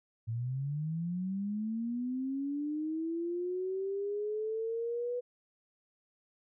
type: linear sweep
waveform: sine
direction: up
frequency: 110.1 to 493.9 Hz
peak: -32 dBFS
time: 0.27-5.21 s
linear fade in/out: 20 ms
effects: none